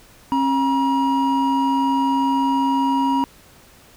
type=tone pair together; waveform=triangle; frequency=270 / 955.5 Hz; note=C#4 / A#5; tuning=-45 / +43 cents; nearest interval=octave + minor seventh; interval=2188 cents; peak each=-17 dBFS; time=0.32-3.24 s; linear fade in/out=0 ms; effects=pink hiss -49 dBFS RMS until 3.96 s